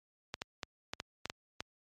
clicks, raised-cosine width 0.2 ms, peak -19 dBFS, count 8, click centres 0.341 / 0.419 / 0.632 / 0.935 / 1.001 / 1.256 / 1.299 / 1.605 s, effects high-pass 60 Hz 12 dB/octave + MP3 64 kbps

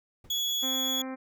brown noise with exponential decay, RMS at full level -45 dBFS, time 0.24-0.47 s, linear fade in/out 5 ms, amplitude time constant 49 ms
35% pulse tone, 3373 Hz, G#7, 26 cents sharp, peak -25 dBFS, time 0.3-1.02 s, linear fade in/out 5 ms
harmonic tone, 261.6 Hz, C4, in tune, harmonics 1 / 2 / 3 / 4 / 5 / 6 / 7 / 8 / 9, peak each -35 / -41 / -45 / -47 / -49 / -51 / -52 / -53 / -54 dBFS, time 0.62-1.16 s, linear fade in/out 20 ms
effects none

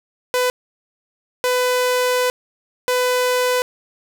sawtooth tone bursts at uneven times, 500 Hz, B4, 21 cents sharp, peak -12 dBFS, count 3, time 0.34-0.5 / 1.44-2.3 / 2.88-3.62 s, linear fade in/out 0 ms, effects none

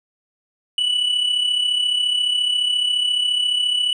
triangle tone with amplitude modulation, 2960 Hz, F#7, in tune, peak -13 dBFS, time 0.78-3.93 s, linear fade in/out 2 ms, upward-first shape sine, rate 34.4 Hz, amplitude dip 55%, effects resampled to 22050 Hz

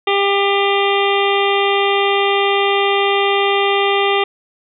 harmonic tone, 398.6 Hz, G4, 29 cents sharp, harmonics 1 / 2 / 3 / 5 / 6 / 7 / 8 / 9, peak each -16 / -19 / -21 / -23 / -24 / -24 / -25 / -26 dBFS, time 0.07-4.24 s, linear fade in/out 5 ms, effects none

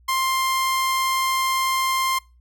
sawtooth tone, 1053 Hz, C6, 11 cents sharp, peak -16 dBFS, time 0.08-2.19 s, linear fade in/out 10 ms, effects noise-tail reverb RT60 0.3 s tail -25 dB re dry + added 60 Hz sine -51 dBFS peak until 2.4 s

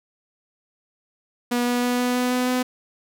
sawtooth tone with pitch steps, 242.6 / 244.1 / 245.7 / 247.3 / 248.8 / 250.4 / 252 Hz, B3 / B3 / B3 / B3 / B3 / B3 / B3, -31 / -20 / -9 / +3 / +13 / +24 / +35 cents, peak -16 dBFS, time 1.51-2.63 s, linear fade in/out 10 ms, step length 160 ms, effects none

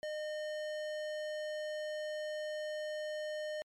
sine tone with tanh clipping, 610 Hz, D#5, 34 cents flat, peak -39 dBFS, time 0.03-3.62 s, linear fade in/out 0 ms, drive 18 dB, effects MP3 64 kbps

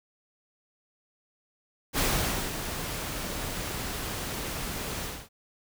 pink noise with ADSR envelope, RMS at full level -25 dBFS, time 1.93-5.29 s, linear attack 55 ms, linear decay 530 ms, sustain -9 dB, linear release 250 ms, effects none

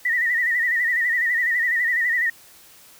sine tone with vibrato, 1907 Hz, A#6, 39 cents sharp, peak -18 dBFS, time 0.05-2.3 s, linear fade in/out 5 ms, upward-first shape sine, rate 12 Hz, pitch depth 81 cents each way, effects white hiss -49 dBFS RMS until 2.99 s

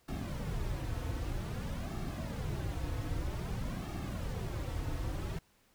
brown noise with flanger, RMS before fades -37 dBFS, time 0.08-5.39 s, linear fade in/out 5 ms, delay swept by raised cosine 2 to 5.1 ms, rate 0.52 Hz, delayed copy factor -0.65, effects pink hiss -69 dBFS RMS until 5.74 s

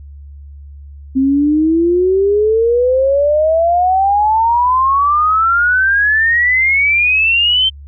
sine exponential sweep, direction up, 261.6 to 3136 Hz, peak -9 dBFS, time 1.15-7.7 s, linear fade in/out 20 ms, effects added 71 Hz sine -31 dBFS peak until 7.87 s

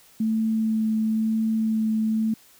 sine tone with vibrato, 220.3 Hz, A3, 2 cents sharp, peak -20 dBFS, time 0.2-2.34 s, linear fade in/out 5 ms, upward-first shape sine, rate 1 Hz, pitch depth 10 cents each way, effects white hiss -54 dBFS RMS until 2.59 s

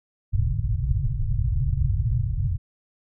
white low-pass noise, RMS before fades -23 dBFS, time 0.32-2.58 s, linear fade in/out 20 ms, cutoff 140 Hz, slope 96 dB/octave, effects none

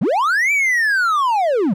triangle linear two-way sweep, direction up then down, 130.5 to 2349 to 160.7 Hz, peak -12 dBFS, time 0.01-1.74 s, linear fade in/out 10 ms, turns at 0.52 s, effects none

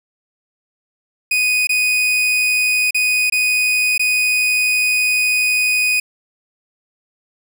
40% pulse tone with dropouts, 2489 Hz, D#7, in tune, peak -13 dBFS, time 1.31-6 s, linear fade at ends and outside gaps 5 ms, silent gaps 1.671-1.692 / 2.908-2.945 / 3.299-3.322 / 3.979-3.994 s, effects none

